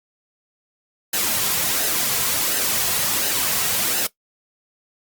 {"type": "noise with flanger", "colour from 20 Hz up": "white", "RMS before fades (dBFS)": -21, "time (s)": [1.13, 4.07], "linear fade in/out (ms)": 5, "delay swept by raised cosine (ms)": [0.86, 3.46], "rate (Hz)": 1.4, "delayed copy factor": -0.5, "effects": ["noise-tail reverb RT60 0.1 s tail -18 dB re dry", "Opus 48 kbps"]}